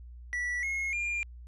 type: tone with pitch steps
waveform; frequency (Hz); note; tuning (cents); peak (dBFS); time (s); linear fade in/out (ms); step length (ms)
triangle; 1950 / 2164 / 2401; B6 / C#7 / D7; -23 / -42 / +38; -28; 0.33-1.23; 0; 300
effects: added 60 Hz sine -44 dBFS peak until 1.47 s + resampled to 24000 Hz